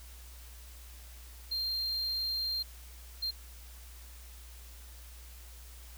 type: tone bursts at uneven times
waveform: triangle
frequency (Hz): 4186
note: C8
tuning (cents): 0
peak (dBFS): -30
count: 2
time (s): 1.51-2.63 / 3.22-3.31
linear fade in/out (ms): 10
effects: added 60 Hz sine -48 dBFS peak until 5.97 s + white hiss -55 dBFS RMS until 5.97 s